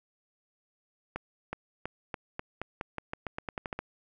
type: accelerating click train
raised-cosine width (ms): 0.5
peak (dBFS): -19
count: 16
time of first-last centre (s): 1.16-3.79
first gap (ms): 370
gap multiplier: 0.88
effects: none